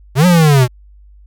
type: linear two-way sweep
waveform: square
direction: up then down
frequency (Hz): 118.4 to 183.9 to 119.7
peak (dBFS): -7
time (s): 0.15-0.68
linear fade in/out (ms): 50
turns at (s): 0.26
effects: added 50 Hz sine -39 dBFS peak until 1.26 s